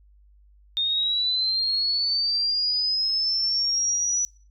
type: linear sweep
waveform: sine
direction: up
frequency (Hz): 3652 to 5920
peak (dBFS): -21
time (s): 0.77-4.25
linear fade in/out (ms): 0
effects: noise-tail reverb RT60 0.4 s tail -23 dB re dry + added 50 Hz sine -52 dBFS peak until 4.5 s